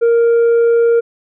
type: tone with tanh clipping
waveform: sine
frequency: 466.2 Hz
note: A#4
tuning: in tune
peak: -9 dBFS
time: 0.01-1.01 s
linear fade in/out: 20 ms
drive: 3 dB
effects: none